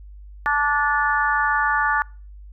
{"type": "harmonic tone", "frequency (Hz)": 291.2, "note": "D4", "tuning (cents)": -15, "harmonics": [3, 4, 5, 6], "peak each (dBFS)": [-23, -23, -23, -23], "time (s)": [0.46, 2.02], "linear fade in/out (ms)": 0, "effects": ["noise-tail reverb RT60 0.4 s tail -26 dB re dry", "added 50 Hz sine -38 dBFS peak until 2.52 s"]}